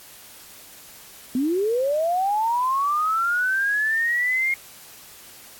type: linear sweep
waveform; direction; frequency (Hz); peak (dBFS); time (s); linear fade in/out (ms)
sine; up; 241.4 to 2148; -19; 1.35-4.54; 2
effects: white hiss -45 dBFS RMS until 5.59 s + AAC 64 kbps